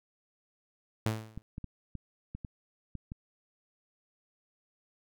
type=tone with exponential decay; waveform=sawtooth; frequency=110 Hz; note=A2; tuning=in tune; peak=-22 dBFS; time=1.06-1.42 s; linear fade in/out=0 ms; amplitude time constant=77 ms
type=clicks; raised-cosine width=5 ms; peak=-27 dBFS; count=8; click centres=1.376 / 1.581 / 1.643 / 1.953 / 2.35 / 2.448 / 2.953 / 3.119 s
effects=none